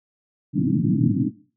white band-pass noise, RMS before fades -20 dBFS, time 0.53-1.31 s, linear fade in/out 50 ms, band 110 to 310 Hz, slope 96 dB/octave, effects noise-tail reverb RT60 0.4 s tail -18 dB re dry

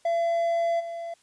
triangle tone with level steps, 676 Hz, E5, 43 cents sharp, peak -20 / -30 dBFS, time 0.05-1.14 s, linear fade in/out 5 ms, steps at 0.79 s, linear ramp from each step 20 ms, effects white hiss -62 dBFS RMS until 1.22 s + resampled to 22050 Hz

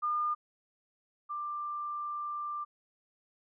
sine tone pair in turn, 1210 / 1185.1 Hz, D#6 / D6, -49 / +15 cents, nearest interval unison, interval 36 cents, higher first, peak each -28 / -34 dBFS, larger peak first, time 0.02-0.35 / 1.29-2.65 s, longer second, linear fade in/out 20 ms, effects none

